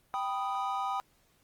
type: chord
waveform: triangle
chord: G augmented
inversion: none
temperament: equal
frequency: 784 / 987.8 / 1244.5 Hz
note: G5 / B5 / D#6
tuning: 0 / 0 / 0 cents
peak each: -32 / -34 / -33 dBFS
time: 0.14-1 s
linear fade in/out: 0 ms
effects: pink hiss -68 dBFS RMS until 1.43 s + Opus 32 kbps